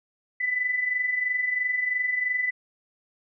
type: tone pair together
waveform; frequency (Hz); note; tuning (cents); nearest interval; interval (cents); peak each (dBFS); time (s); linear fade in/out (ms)
sine; 1975.5 / 1998.5; B6 / B6; 0 / +20; unison; 20; -31 / -24; 0.4-2.51; 10
effects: none